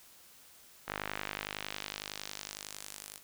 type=tone with band-pass filter sweep; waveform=sawtooth; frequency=50.9 Hz; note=G#1; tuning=34 cents flat; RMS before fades=-43 dBFS; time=0.87-3.19 s; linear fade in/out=20 ms; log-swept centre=1600 to 11000 Hz; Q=1.1; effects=white hiss -58 dBFS RMS until 3.23 s